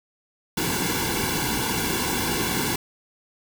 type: noise with comb filter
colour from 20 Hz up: pink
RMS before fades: -25 dBFS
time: 0.57-2.76 s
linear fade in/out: 5 ms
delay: 1.6 ms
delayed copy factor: -1
effects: none